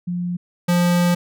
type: tone pair in turn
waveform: sine / square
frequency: 176.6 / 175.38 Hz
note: F3 / F3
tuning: +20 / +8 cents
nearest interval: unison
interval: 12 cents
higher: first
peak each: -21 / -15 dBFS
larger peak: second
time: 0.07-0.37 / 0.68-1.15 s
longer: second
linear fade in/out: 10 ms
effects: none